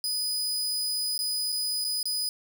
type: tone with dropouts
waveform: sawtooth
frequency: 4978 Hz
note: D#8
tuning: in tune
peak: -24 dBFS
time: 0.04-2.29 s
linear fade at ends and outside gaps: 1 ms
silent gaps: 1.178-1.19 / 1.521-1.525 / 1.843-1.848 / 2.029-2.055 s
effects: none